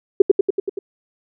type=tone with echo; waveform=sine; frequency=392.4 Hz; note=G4; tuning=2 cents sharp; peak=-3 dBFS; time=0.2-0.22 s; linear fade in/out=5 ms; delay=95 ms; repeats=6; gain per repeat=-3 dB; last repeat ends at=0.79 s; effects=none